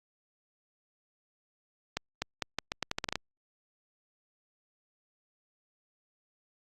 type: accelerating click train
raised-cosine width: 0.2 ms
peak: -13 dBFS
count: 12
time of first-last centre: 1.97-3.156 s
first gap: 250 ms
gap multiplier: 0.81
effects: Opus 48 kbps